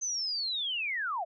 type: linear sweep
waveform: sine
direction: down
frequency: 6272 to 608 Hz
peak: -30 dBFS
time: 0.01-1.25 s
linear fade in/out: 20 ms
effects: none